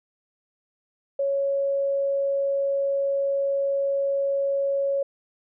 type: tone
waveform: sine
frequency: 554.4 Hz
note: C#5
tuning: in tune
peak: -21 dBFS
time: 1.19-5.03 s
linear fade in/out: 5 ms
effects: none